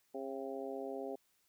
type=harmonic tone with a mistuned harmonic; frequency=135.2 Hz; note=C#3; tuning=43 cents flat; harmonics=2 / 3 / 4 / 5 / 6; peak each=-46 / -43 / -45 / -47 / -51 dBFS; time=0.14-1.16 s; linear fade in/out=10 ms; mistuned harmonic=6; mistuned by=-49 cents; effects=white hiss -75 dBFS RMS until 1.48 s